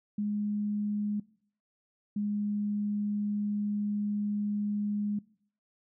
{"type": "tone pair in turn", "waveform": "sine", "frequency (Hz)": [207.7, 206.8], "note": ["G#3", "G#3"], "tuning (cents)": [0, -7], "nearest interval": "unison", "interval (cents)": 7, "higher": "first", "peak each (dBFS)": -28, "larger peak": "neither", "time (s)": [[0.18, 1.2], [2.16, 5.19]], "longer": "second", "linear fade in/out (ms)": 5, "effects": ["noise-tail reverb RT60 0.6 s tail -22 dB re dry"]}